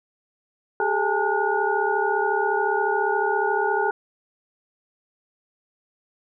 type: tone cluster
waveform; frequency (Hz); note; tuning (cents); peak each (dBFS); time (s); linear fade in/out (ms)
sine; 395.8 / 430.1 / 820 / 891 / 1449; G4 / A4 / G#5 / A5 / F#6; +17 / -39 / -22 / +22 / -37; -26; 0.8-3.91; 2
effects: none